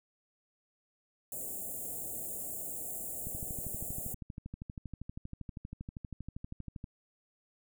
white band-stop noise, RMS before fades -40 dBFS, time 1.32-4.14 s, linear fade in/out 2 ms, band 760 to 7000 Hz, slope 96 dB/octave
click train, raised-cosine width 5 ms, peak -29 dBFS, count 46, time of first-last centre 3.27-6.841 s, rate 12.6 Hz
effects none

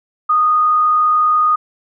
sine tone with frequency modulation, 1235 Hz, D#6, 13 cents flat, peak -10 dBFS, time 0.29-1.56 s, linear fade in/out 10 ms, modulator 46.1 Hz, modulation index 0.27, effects none

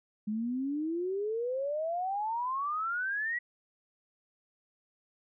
sine exponential sweep, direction up, 207.1 to 1957 Hz, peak -30 dBFS, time 0.27-3.39 s, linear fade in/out 10 ms, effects none

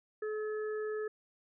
harmonic tone, 428.6 Hz, A4, 45 cents flat, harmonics 1 / 3 / 4, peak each -34 / -48 / -47 dBFS, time 0.22-1.08 s, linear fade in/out 5 ms, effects none

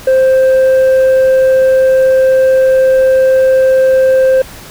triangle tone with tanh clipping, 524 Hz, C5, 2 cents sharp, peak -6 dBFS, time 0.07-4.42 s, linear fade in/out 5 ms, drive 8 dB, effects pink hiss -32 dBFS RMS until 4.7 s

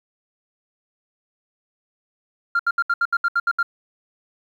sine tone bursts, 1392 Hz, F6, 6 cents flat, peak -14 dBFS, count 10, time 2.55-3.629 s, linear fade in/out 5 ms, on 44 ms, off 71 ms, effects tanh soft clip ceiling -14 dBFS + 9-bit

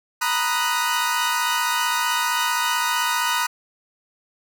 sawtooth chord, B major seventh, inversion third, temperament equal, 932.3 / 987.8 / 1244.5 / 1480 Hz, A#5 / B5 / D#6 / F#6, 0 / 0 / 0 / 0 cents, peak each -22 dBFS, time 0.21-3.47 s, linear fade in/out 10 ms, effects none

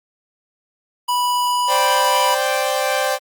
square tone, 983 Hz, B5, 8 cents flat, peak -17 dBFS, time 1.08-2.35 s, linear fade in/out 10 ms
sawtooth chord, C suspended second, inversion none, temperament equal, 523.3 / 587.3 / 784 Hz, C5 / D5 / G5, 0 / 0 / 0 cents, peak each -18 dBFS, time 1.67-3.19 s, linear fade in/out 50 ms
effects Opus 32 kbps

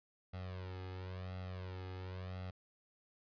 sawtooth tone with flanger, 92.5 Hz, F#2, in tune, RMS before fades -45 dBFS, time 0.33-2.51 s, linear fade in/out 10 ms, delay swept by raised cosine 1.5 to 2.4 ms, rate 0.96 Hz, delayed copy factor +0.9, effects resampled to 11025 Hz

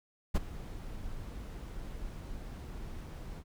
brown noise with ADSR envelope, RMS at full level -24 dBFS, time 0.34-3.44 s, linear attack 22 ms, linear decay 21 ms, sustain -18 dB, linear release 61 ms, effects none

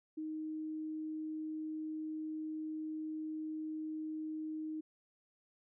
sine tone, 311.9 Hz, D#4, 4 cents sharp, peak -38 dBFS, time 0.17-4.81 s, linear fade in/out 10 ms, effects none

